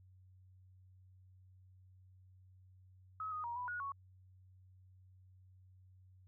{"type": "tone with pitch steps", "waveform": "sine", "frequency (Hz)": [1279, 1242, 946, 988, 1452, 1110], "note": ["D#6", "D#6", "A#5", "B5", "F#6", "C#6"], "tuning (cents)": [47, -3, 25, 0, -33, 2], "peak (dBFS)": -39, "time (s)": [3.2, 3.92], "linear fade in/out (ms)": 2, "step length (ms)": 120, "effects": ["added 93 Hz sine -60 dBFS peak until 6.27 s"]}